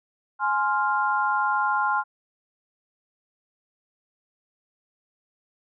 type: chord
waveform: sine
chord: F minor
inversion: first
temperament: just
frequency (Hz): 838.1 / 1047.7 / 1396.9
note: Ab5 / C6 / F6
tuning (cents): +16 / +2 / 0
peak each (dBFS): -25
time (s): 0.39-2.04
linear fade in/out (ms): 50
effects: none